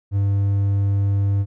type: tone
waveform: triangle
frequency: 99.6 Hz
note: G2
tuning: 28 cents sharp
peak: -14 dBFS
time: 0.11-1.46 s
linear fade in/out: 50 ms
effects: none